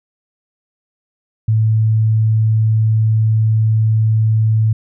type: tone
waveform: sine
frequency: 110 Hz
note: A2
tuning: in tune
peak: -10 dBFS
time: 1.48-4.73 s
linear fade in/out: 5 ms
effects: none